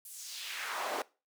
brown noise with high-pass filter sweep, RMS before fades -39 dBFS, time 0.05-1.02 s, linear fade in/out 2 ms, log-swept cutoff 11000 to 470 Hz, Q 1.6, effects noise-tail reverb RT60 0.3 s tail -21 dB re dry + high-pass 300 Hz 12 dB/octave

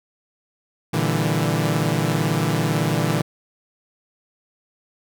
sawtooth chord, E half-diminished seventh, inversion second, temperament equal, 116.54 / 146.83 / 164.81 / 196 Hz, Bb2 / D3 / E3 / G3, 0 / 0 / 0 / 0 cents, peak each -21 / -19 / -19 / -25 dBFS, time 0.93-3.22 s, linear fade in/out 10 ms, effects none

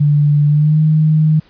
sine tone with pitch glide, 146.83 to 155.38 Hz, D3 to D#3, 0 to -2 cents, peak -8 dBFS, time 0-1.4 s, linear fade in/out 10 ms, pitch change +98 cents, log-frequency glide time 0.47-0.8 s, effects pink hiss -50 dBFS RMS until 1.49 s + resampled to 11025 Hz

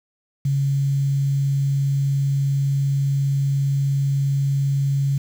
sine tone with quantisation, 138.59 Hz, C#3, in tune, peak -17 dBFS, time 0.45-5.18 s, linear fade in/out 5 ms, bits 7, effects none

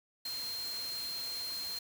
sine tone in noise, 4186 Hz, C8, in tune, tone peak -37 dBFS, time 0.25-1.79 s, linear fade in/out 5 ms, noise white, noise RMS -45 dBFS, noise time 0.25-1.79 s, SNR +5 dB, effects none

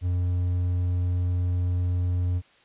triangle tone, 89.2 Hz, F2, 37 cents sharp, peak -20 dBFS, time 0.01-2.42 s, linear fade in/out 50 ms, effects white hiss -58 dBFS RMS until 2.64 s + resampled to 8000 Hz

